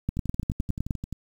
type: two click trains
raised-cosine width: 5 ms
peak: -13 / -20 dBFS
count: 9 / 12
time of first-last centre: 0.09-0.908 / 0.17-1.127 s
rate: 9.78 / 11.5 Hz
effects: 8-bit